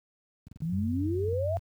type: click train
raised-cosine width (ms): 5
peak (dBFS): -33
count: 20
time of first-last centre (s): 0.47-1.33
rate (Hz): 22.1
type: exponential sweep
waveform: sine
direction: up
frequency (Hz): 153.7 to 697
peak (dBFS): -28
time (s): 0.62-1.57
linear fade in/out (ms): 0
type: tone with vibrato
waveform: sine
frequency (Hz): 92.5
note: F#2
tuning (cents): 0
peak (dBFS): -29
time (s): 0.72-1.59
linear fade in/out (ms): 10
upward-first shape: triangle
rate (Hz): 13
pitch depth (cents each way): 32
effects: high-pass 60 Hz 12 dB/octave + 10-bit